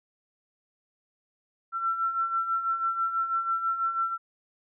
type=beating tone pair; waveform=sine; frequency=1343 / 1349.1 Hz; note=E6 / E6; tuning=+32 / +40 cents; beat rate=6.1 Hz; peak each=-33 / -26 dBFS; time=1.72-4.18 s; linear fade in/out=50 ms; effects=none